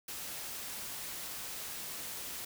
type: noise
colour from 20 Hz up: white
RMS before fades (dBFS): -42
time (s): 0.08-2.45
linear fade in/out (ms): 5
effects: none